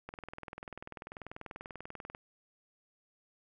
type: click train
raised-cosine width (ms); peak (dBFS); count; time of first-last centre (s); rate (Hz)
0.5; -28; 43; 0.09-2.149; 20.4
effects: none